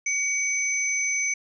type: tone pair together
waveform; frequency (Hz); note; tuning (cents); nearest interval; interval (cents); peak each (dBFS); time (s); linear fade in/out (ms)
sine; 2263 / 6098; C#7 / G8; +35 / -49; octave + perfect fourth; 1716; -25 / -26; 0.06-1.34; 5
effects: none